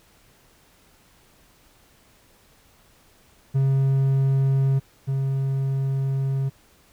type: tone pair in turn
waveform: triangle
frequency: 135.4 / 135.4 Hz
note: C#3 / C#3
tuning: -40 / -40 cents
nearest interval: unison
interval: 0 cents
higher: neither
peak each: -15 / -19 dBFS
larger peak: first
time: 3.54-4.8 / 5.07-6.5 s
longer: second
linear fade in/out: 20 ms
effects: pink hiss -57 dBFS RMS until 6.92 s

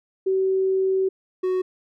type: tone pair in turn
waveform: sine / triangle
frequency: 380.9 / 370.3 Hz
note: G4 / F#4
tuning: -50 / +1 cents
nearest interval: unison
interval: 49 cents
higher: first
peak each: -18 dBFS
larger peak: neither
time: 0.26-1.09 / 1.43-1.62 s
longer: first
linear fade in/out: 10 ms
effects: none

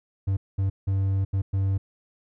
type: tone bursts at uneven times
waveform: triangle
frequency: 97 Hz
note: G2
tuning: 18 cents flat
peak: -19 dBFS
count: 5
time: 0.27-0.37 / 0.58-0.7 / 0.87-1.25 / 1.33-1.42 / 1.53-1.78 s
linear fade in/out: 10 ms
effects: none

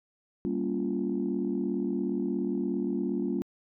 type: chord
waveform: sine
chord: G half-diminished seventh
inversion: none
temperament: equal with one note detuned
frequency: 196 / 233.1 / 281.1 / 349.2 Hz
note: G3 / Bb3 / Db4 / F4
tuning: 0 / 0 / +24 / 0 cents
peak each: -32 dBFS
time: 0.45-3.42 s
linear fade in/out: 0 ms
effects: tanh soft clip ceiling -19 dBFS

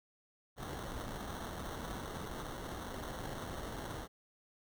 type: noise with sample-and-hold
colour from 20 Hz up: pink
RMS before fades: -43 dBFS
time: 0.56-4.08 s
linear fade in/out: 50 ms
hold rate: 2450 Hz
effects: none

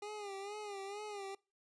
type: tone with vibrato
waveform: 25% pulse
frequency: 406.5 Hz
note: G#4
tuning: 37 cents flat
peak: -39 dBFS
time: 0.02-1.35 s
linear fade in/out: 5 ms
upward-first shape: sine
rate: 2.2 Hz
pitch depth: 76 cents each way
effects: noise-tail reverb RT60 0.3 s tail -24 dB re dry + resampled to 22050 Hz

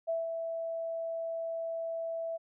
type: tone with ADSR envelope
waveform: sine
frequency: 660 Hz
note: E5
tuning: 2 cents sharp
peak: -28 dBFS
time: 0.07-2.38 s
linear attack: 24 ms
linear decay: 170 ms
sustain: -5 dB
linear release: 23 ms
effects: none

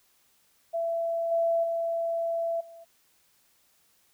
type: tone with level steps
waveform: sine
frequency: 669 Hz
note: E5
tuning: 25 cents sharp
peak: -26 / -22 / -26 / -45 dBFS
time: 0.73-2.85 s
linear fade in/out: 20 ms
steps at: 1.31 / 1.63 / 2.6 s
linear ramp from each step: 10 ms
effects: white hiss -66 dBFS RMS until 4.13 s

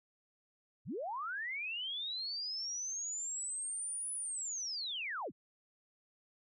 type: linear two-way sweep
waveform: sine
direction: up then down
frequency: 76.6 to 10000 to 76.6 Hz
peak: -37 dBFS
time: 0.85-5.32 s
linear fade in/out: 50 ms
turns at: 4.14 s
effects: none

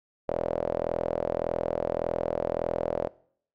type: tone with band-pass filter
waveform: sawtooth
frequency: 41.73 Hz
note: E1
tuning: 22 cents sharp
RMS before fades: -29 dBFS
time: 0.28-3.08 s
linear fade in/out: 10 ms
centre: 570 Hz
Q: 5.8
effects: noise-tail reverb RT60 0.6 s tail -22 dB re dry

